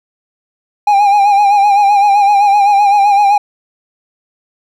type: tone with vibrato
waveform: triangle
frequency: 811 Hz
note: G#5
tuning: 41 cents flat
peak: -4 dBFS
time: 0.87-3.38 s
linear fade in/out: 5 ms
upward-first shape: sine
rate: 7.8 Hz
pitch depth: 53 cents each way
effects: none